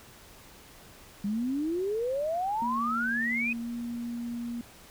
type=exponential sweep; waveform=sine; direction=up; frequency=196 to 2550 Hz; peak=-27 dBFS; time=1.24-3.53 s; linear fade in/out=5 ms
type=tone with pitch glide; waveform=sine; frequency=233.1 to 236.9 Hz; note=A#3 to A#3; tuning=0 to +28 cents; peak=-32 dBFS; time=2.62-4.61 s; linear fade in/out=0 ms; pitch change=+28 cents; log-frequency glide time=3.6-3.7 s
effects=pink hiss -52 dBFS RMS until 4.9 s